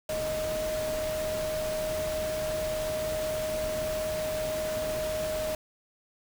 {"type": "tone in noise", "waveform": "sine", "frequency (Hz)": 622.3, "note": "D#5", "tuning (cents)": 0, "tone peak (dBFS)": -29, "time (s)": [0.09, 5.55], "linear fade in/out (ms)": 2, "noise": "pink", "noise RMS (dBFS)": -37, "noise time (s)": [0.09, 5.55], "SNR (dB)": 5, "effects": []}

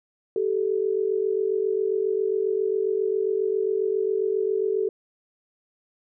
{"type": "tone pair together", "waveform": "sine", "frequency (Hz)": [387.1, 434.5], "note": ["G4", "A4"], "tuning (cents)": [-22, -22], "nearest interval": "major second", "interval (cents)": 200, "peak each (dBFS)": -24, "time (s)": [0.36, 4.89], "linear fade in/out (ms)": 2, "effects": []}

